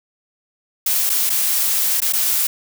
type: noise with dropouts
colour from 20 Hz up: blue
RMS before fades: -18 dBFS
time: 0.86-2.47 s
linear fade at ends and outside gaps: 5 ms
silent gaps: 1.095-1.099 / 1.296-1.3 / 2.004-2.018 / 2.125-2.133 s
effects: none